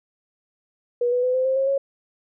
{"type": "tone with pitch steps", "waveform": "sine", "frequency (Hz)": [483.6, 494, 504.7, 515.6, 526.8, 538.1, 549.8], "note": ["B4", "B4", "B4", "C5", "C5", "C5", "C#5"], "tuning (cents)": [-36, 0, 38, -26, 12, 48, -14], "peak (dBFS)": -18, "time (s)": [1.01, 1.78], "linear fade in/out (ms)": 5, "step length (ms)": 110, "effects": []}